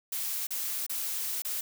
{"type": "noise with dropouts", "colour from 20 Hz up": "blue", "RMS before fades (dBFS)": -33, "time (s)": [0.12, 1.61], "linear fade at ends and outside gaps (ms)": 5, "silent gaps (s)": [[0.47, 0.506], [0.865, 0.895], [1.421, 1.448]], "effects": []}